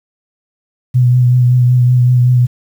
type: tone with vibrato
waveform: sine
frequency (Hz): 124.3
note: B2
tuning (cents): +12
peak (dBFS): -6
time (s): 0.94-2.47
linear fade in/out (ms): 20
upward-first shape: triangle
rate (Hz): 5.3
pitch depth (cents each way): 29
effects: 7-bit